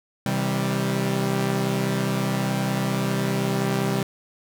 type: chord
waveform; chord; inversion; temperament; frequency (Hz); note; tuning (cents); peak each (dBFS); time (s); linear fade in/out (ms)
sawtooth; C major; none; equal with one note detuned; 130.81 / 160.58 / 196; C3 / E3 / G3; 0 / -45 / 0; -22 / -25 / -21; 0.26-4.03; 2
effects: none